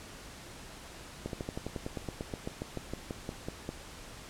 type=slowing click train; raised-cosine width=2 ms; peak=-22 dBFS; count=20; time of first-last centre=1.26-3.691 s; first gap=72 ms; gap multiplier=1.06; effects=pink hiss -48 dBFS RMS until 4.29 s + low-pass 10000 Hz 12 dB/octave